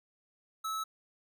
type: tone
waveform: square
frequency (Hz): 1300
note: E6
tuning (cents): -24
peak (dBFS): -34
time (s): 0.64-0.84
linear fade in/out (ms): 10
effects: none